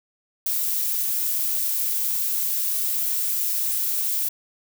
violet noise with ADSR envelope, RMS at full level -22 dBFS, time 0.46-4.29 s, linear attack 4 ms, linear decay 11 ms, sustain -2 dB, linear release 8 ms, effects none

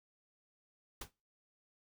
pink noise with exponential decay, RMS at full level -38 dBFS, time 1.01-1.11 s, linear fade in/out 5 ms, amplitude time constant 20 ms, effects noise-tail reverb RT60 0.3 s tail -23 dB re dry

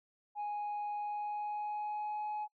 sine tone with pitch glide, 830 to 844 Hz, G#5 to G#5, -1 to +28 cents, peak -33 dBFS, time 0.35-2.48 s, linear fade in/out 50 ms, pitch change +29 cents, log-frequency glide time 0.96-2.25 s, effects noise-tail reverb RT60 0.1 s tail -25 dB re dry + tanh soft clip ceiling -34 dBFS

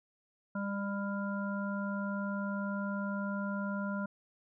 harmonic tone, 199.9 Hz, G3, 34 cents sharp, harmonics 1 / 3 / 5 / 7, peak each -34 / -42 / -44 / -41 dBFS, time 0.55-4.06 s, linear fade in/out 5 ms, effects none

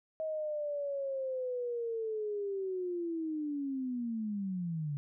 sine linear sweep, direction down, 636 to 140.4 Hz, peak -33 dBFS, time 0.2-4.97 s, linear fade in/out 0 ms, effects none

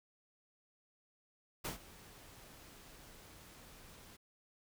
pink noise with ADSR envelope, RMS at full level -39 dBFS, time 1.64-4.17 s, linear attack 14 ms, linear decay 120 ms, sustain -18 dB, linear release 14 ms, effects none

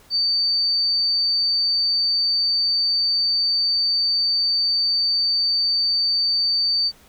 sine tone, 4588 Hz, D8, 41 cents flat, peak -17 dBFS, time 0.1-6.92 s, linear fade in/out 50 ms, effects pink hiss -52 dBFS RMS until 7.08 s

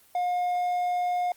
triangle tone, 715 Hz, F5, 41 cents sharp, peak -22 dBFS, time 0.15-1.32 s, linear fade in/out 2 ms, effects white hiss -58 dBFS RMS until 1.36 s + Opus 32 kbps

